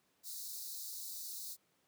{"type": "high-pass noise", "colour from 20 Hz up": "white", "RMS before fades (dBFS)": -45, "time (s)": [0.23, 1.57], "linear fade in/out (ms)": 50, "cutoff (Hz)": 3800, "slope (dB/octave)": 96, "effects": ["pink hiss -75 dBFS RMS until 1.87 s", "high-pass 150 Hz 12 dB/octave"]}